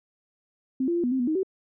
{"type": "tone with pitch steps", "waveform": "sine", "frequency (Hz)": [261.4, 342.9, 344.8, 245.7, 262.6, 244.2, 313, 380.1], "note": ["C4", "F4", "F4", "B3", "C4", "B3", "D#4", "F#4"], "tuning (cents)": [-1, -32, -22, -9, 6, -19, 10, 47], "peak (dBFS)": -22, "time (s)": [0.8, 1.432], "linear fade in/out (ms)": 5, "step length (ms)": 79, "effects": []}